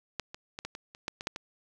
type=clicks; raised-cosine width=0.2 ms; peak=-15 / -24 / -21 / -19 / -24 / -30 / -15 / -21 / -13 / -20 dBFS; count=10; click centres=0.197 / 0.345 / 0.589 / 0.65 / 0.751 / 0.949 / 1.081 / 1.209 / 1.271 / 1.361 s; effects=none